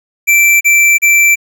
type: tone bursts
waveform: square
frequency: 2340 Hz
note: D7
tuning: 7 cents flat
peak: -6 dBFS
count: 3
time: 0.27-1.358 s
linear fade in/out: 20 ms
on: 340 ms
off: 34 ms
effects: 8-bit